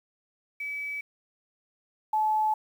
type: tone pair in turn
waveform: sine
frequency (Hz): 2290 / 862.5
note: D7 / A5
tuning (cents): -44 / -35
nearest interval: octave + perfect fourth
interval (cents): 1691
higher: first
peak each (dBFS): -31 / -22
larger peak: second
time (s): 0.6-1.01 / 2.13-2.54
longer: neither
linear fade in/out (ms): 5
effects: 9-bit